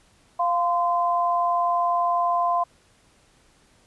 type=tone pair together; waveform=sine; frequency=698 / 1030 Hz; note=F5 / C6; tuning=-1 / -28 cents; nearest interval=perfect fifth; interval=673 cents; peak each=-22 dBFS; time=0.39-2.64 s; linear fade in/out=10 ms; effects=pink hiss -59 dBFS RMS until 3.86 s + resampled to 24000 Hz